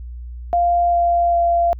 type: tone with pitch steps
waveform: sine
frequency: 696 / 691.6 / 687.2 Hz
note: F5 / F5 / F5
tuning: -6 / -17 / -28 cents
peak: -13 dBFS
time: 0.53-1.73 s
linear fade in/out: 0 ms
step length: 400 ms
effects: added 60 Hz sine -29 dBFS peak until 1.79 s